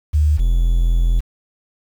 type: tone pair in turn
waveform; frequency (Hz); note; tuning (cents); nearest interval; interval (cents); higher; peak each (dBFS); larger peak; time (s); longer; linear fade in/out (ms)
sine / triangle; 75.4 / 42.32; D2 / E1; +46 / +46; minor seventh; 1000; first; -11 / -10; second; 0.13-0.38 / 0.38-1.21; second; 20
effects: 7-bit